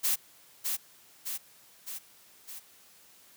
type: noise with echo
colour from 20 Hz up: blue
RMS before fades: -27 dBFS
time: 0.03-0.16 s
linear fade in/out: 20 ms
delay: 610 ms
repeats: 4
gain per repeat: -4 dB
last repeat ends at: 2.6 s
effects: white hiss -58 dBFS RMS until 3.36 s + high-pass 80 Hz 12 dB/octave